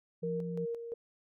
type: tone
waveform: sine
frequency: 171.9 Hz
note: F3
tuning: 27 cents flat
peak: -36 dBFS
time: 0.22-0.66 s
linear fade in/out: 20 ms
type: tone with tremolo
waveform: sine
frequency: 466.2 Hz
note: A#4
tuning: in tune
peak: -33 dBFS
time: 0.23-0.94 s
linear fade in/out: 5 ms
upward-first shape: square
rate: 2.9 Hz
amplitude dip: 55%
effects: none